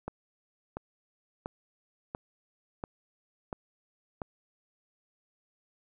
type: click train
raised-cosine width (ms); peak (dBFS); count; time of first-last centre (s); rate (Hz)
1; -21; 7; 0.08-4.218; 1.45
effects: none